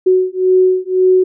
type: beating tone pair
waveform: sine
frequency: 370 / 371.9 Hz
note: F#4 / F#4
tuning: 0 / +9 cents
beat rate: 1.9 Hz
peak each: -12 dBFS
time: 0.06-1.24 s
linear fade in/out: 10 ms
effects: none